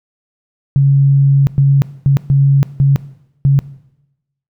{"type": "tone bursts at uneven times", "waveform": "sine", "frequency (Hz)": 138.59, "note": "C#3", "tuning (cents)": 0, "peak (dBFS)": -6, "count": 6, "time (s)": [[0.76, 1.47], [1.58, 1.82], [2.06, 2.17], [2.3, 2.63], [2.8, 2.96], [3.45, 3.59]], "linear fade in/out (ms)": 0, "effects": ["noise-tail reverb RT60 0.9 s tail -18 dB re dry"]}